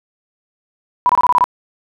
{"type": "tone bursts", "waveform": "sine", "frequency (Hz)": 987.8, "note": "B5", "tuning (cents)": 0, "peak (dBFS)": -8, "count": 7, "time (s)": [1.06, 1.441], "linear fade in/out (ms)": 0, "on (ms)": 33, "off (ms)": 25, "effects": []}